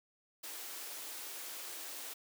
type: high-pass noise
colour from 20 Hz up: white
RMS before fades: -45 dBFS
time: 0.43-2.14 s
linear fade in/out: 10 ms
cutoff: 270 Hz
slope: 96 dB/octave
effects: none

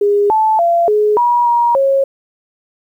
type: tone with pitch steps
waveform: sine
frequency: 408.4 / 873 / 684 / 421.4 / 961 / 949 / 545 Hz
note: G#4 / A5 / F5 / G#4 / B5 / A#5 / C#5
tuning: -29 / -14 / -36 / +25 / -48 / +31 / -29 cents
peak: -9 dBFS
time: 0.01-2.04 s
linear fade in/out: 5 ms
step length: 290 ms
effects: 8-bit

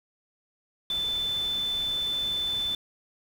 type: tone in noise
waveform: sine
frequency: 3520 Hz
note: A7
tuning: in tune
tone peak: -26 dBFS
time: 0.9-2.75 s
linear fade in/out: 2 ms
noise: pink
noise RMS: -43 dBFS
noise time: 0.9-2.75 s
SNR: +14 dB
effects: none

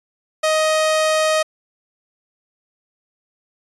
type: tone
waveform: sawtooth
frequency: 626 Hz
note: D#5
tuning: 10 cents sharp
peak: -11 dBFS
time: 0.43-1.43 s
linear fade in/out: 10 ms
effects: resampled to 24000 Hz

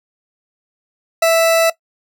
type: tone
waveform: 40% pulse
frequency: 659.3 Hz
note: E5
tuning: in tune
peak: -9 dBFS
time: 1.22-1.7 s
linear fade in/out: 5 ms
effects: noise-tail reverb RT60 0.1 s tail -18 dB re dry

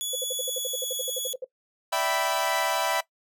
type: tone with pitch glide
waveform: 15% pulse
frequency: 3401 to 3378 Hz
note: G#7 to G#7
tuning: +40 to +29 cents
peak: -22 dBFS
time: 0.01-1.33 s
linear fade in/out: 0 ms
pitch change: -11 cents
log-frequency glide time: 0.17-1.03 s
type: tone bursts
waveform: sine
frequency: 514 Hz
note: C5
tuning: 31 cents flat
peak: -29 dBFS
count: 16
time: 0.13-1.445 s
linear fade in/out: 5 ms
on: 25 ms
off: 61 ms
type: chord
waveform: sawtooth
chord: E minor seventh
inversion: third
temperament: equal with one note detuned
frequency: 587.3 / 659.3 / 776.8 / 987.8 Hz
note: D5 / E5 / G5 / B5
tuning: 0 / 0 / -16 / 0 cents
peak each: -29 / -24 / -26 / -25 dBFS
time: 1.92-3.01 s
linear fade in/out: 10 ms
effects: noise-tail reverb RT60 0.1 s tail -19 dB re dry

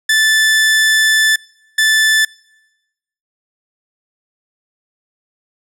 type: tone pair in turn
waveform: sawtooth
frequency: 1754 / 1754 Hz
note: A6 / A6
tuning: -6 / -6 cents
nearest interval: unison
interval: 0 cents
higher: neither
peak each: -6 dBFS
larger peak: neither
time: 0.09-1.36 / 1.78-2.25 s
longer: first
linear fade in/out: 5 ms
effects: noise-tail reverb RT60 1.0 s tail -25 dB re dry + low-pass 11000 Hz 12 dB/octave

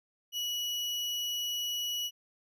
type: tone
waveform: 35% pulse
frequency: 2930 Hz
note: F#7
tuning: 18 cents flat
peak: -30 dBFS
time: 0.32-2.11 s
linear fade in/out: 50 ms
effects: none

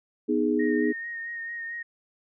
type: chord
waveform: sine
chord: G# minor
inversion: first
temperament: equal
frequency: 246.9 / 311.1 / 415.3 Hz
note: B3 / D#4 / G#4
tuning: 0 / 0 / 0 cents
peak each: -26 / -25 / -26 dBFS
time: 0.28-0.93 s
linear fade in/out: 20 ms
type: tone with vibrato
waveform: sine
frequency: 1856 Hz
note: A#6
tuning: 8 cents flat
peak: -32 dBFS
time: 0.59-1.83 s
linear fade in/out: 10 ms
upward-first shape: sine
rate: 4.5 Hz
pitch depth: 23 cents each way
effects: none

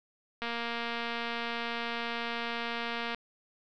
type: click train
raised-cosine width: 0.3 ms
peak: -19 dBFS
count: 639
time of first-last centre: 0.42-3.146 s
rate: 234 Hz
effects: low-pass 5000 Hz 12 dB/octave

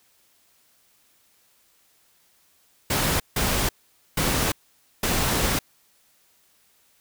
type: noise bursts at uneven times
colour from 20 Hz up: pink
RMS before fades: -23 dBFS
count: 4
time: 2.9-3.2 / 3.36-3.69 / 4.17-4.52 / 5.03-5.59 s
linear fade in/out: 5 ms
effects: white hiss -62 dBFS RMS until 7 s

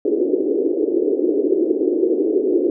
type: band-pass noise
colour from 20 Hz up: white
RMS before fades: -18 dBFS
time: 0.05-2.7 s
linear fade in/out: 2 ms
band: 310 to 430 Hz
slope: 48 dB/octave
effects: none

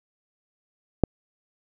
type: click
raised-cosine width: 2 ms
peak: -3 dBFS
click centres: 1.037 s
effects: none

